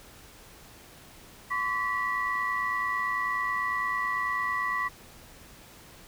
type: tone cluster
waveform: sine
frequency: 1030 / 1139 / 1952 Hz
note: C6 / C#6 / B6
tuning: -28 / +47 / -21 cents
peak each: -33 / -30 / -29 dBFS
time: 1.5-4.89 s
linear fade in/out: 20 ms
effects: tanh soft clip ceiling -18 dBFS + pink hiss -51 dBFS RMS until 6.07 s